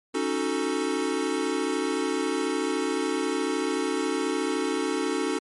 square chord, D# half-diminished seventh, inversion third, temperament equal, 277.2 / 311.1 / 370 / 440 Hz, C#4 / D#4 / F#4 / A4, 0 / 0 / 0 / 0 cents, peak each -31 dBFS, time 0.14-5.39 s, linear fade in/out 10 ms, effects MP3 48 kbps

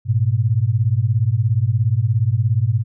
sine beating tone pair, 103.83 / 120.83 Hz, G#2 / B2, 0 / -37 cents, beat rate 17 Hz, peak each -17 dBFS, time 0.05-2.84 s, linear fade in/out 50 ms, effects none

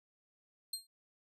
25% pulse tone with exponential decay, 4197 Hz, C8, 5 cents sharp, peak -29 dBFS, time 0.73-0.87 s, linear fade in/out 5 ms, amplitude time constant 30 ms, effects none

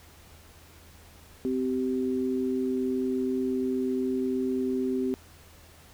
sine tone pair together, 257.8 / 386.3 Hz, C4 / G4, -26 / -25 cents, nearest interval perfect fifth, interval 701 cents, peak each -27 / -29 dBFS, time 1.45-5.14 s, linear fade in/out 0 ms, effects added 81 Hz sine -54 dBFS peak until 5.93 s + pink hiss -54 dBFS RMS until 5.93 s

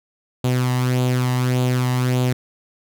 sawtooth tone with flanger, 126.1 Hz, B2, 36 cents sharp, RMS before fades -19 dBFS, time 0.44-2.33 s, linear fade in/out 5 ms, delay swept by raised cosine 0.27 to 1.05 ms, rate 1.7 Hz, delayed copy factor +0.55, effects none

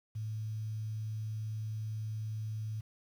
sine tone with quantisation, 108.8 Hz, A2, 19 cents flat, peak -35 dBFS, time 0.15-2.81 s, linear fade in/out 10 ms, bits 10, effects none

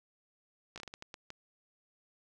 slowing click train, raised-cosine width 0.2 ms, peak -27 dBFS, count 9, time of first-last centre 0.76-1.304 s, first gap 17 ms, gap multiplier 1.38, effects none

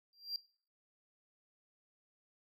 triangle tone with exponential growth, 4744 Hz, D8, 17 cents sharp, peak -31 dBFS, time 0.13-0.36 s, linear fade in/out 1 ms, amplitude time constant 50 ms, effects noise-tail reverb RT60 0.5 s tail -23 dB re dry + tanh soft clip ceiling -29 dBFS

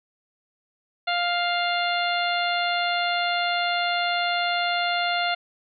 harmonic tone, 700 Hz, F5, 4 cents sharp, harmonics 1 / 2 / 3 / 4 / 5 / 6, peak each -25 / -28 / -30 / -31 / -32 / -33 dBFS, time 1.07-5.35 s, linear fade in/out 10 ms, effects none

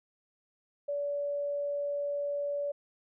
sine tone, 574 Hz, D5, 40 cents flat, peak -30 dBFS, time 0.88-2.72 s, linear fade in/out 10 ms, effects none

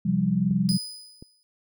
sine chord, C suspended fourth, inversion none, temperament equal with one note detuned, 131.65 / 174.61 / 196 Hz, C3 / F3 / G3, +11 / 0 / 0 cents, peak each -29 / -24 / -23 dBFS, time 0.05-0.78 s, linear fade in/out 10 ms
clicks, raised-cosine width 3 ms, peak -29 dBFS, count 3, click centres 0.51 / 0.717 / 1.225 s
35% pulse tone with exponential decay, 4978 Hz, D#8, in tune, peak -24 dBFS, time 0.69-1.43 s, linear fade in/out 0 ms, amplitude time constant 160 ms
effects none

